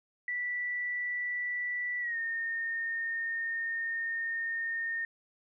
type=tone with pitch glide; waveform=sine; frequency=1964 to 1832.5 Hz; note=B6 to A#6; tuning=-10 to -30 cents; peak=-31 dBFS; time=0.28-5.05 s; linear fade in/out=2 ms; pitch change=-120 cents; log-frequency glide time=2-2.17 s; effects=none